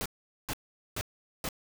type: noise bursts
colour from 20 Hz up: pink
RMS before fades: -34 dBFS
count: 4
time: 0.01-1.488 s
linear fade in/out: 0 ms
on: 47 ms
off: 430 ms
effects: none